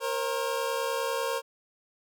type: tone pair together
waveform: 25% pulse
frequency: 467.6 / 537.4 Hz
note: A#4 / C5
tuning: +5 / +46 cents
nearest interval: major second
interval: 241 cents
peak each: -27 dBFS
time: 0-1.42 s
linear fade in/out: 50 ms
effects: none